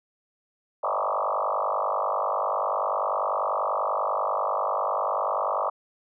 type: tone with frequency modulation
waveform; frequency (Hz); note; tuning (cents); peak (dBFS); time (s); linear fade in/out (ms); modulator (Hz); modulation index
sine; 884; A5; +8; -23; 0.83-5.7; 10; 50.2; 6.8
effects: none